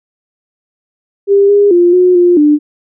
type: tone with pitch steps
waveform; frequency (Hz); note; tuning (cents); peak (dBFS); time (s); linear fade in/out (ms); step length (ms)
sine; 399.1 / 406.8 / 349.7 / 362.7 / 352.4 / 297.1; G4 / G#4 / F4 / F#4 / F4 / D4; +31 / -36 / +2 / -34 / +16 / +20; -4; 1.27-2.59; 50; 220
effects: none